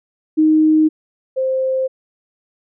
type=tone pair in turn; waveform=sine; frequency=311.5 / 523.9 Hz; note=D#4 / C5; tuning=+2 / +2 cents; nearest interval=major sixth; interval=900 cents; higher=second; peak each=-9 / -15 dBFS; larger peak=first; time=0.37-0.89 / 1.36-1.88 s; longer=neither; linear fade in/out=20 ms; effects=none